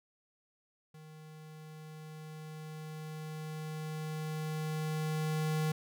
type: tone with level ramp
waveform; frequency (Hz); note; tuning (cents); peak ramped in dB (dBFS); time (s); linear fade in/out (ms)
square; 155.56; D#3; 0; -51 to -30; 0.94-5.72; 5
effects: none